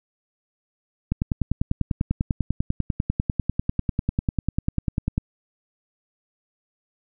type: click train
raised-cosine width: 5 ms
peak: -9 dBFS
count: 42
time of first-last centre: 1.12-5.179 s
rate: 10.1 Hz
effects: none